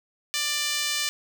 5% pulse tone with high-pass filter, 592 Hz, D5, 14 cents sharp, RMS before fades -27 dBFS, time 0.34-1.09 s, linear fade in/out 0 ms, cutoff 1800 Hz, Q 0.86, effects none

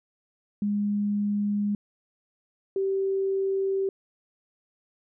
sine tone pair in turn, 205.4 / 387.7 Hz, G#3 / G4, -19 / -19 cents, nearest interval major seventh, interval 1100 cents, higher second, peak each -23 dBFS, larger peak neither, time 0.62-1.75 / 2.76-3.89 s, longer neither, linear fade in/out 2 ms, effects none

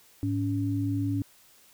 sine tone pair together, 106.05 / 282.3 Hz, G#2 / C#4, +37 / +32 cents, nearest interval octave + perfect fourth, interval 1695 cents, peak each -28 dBFS, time 0.23-1.22 s, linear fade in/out 0 ms, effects white hiss -58 dBFS RMS until 1.73 s

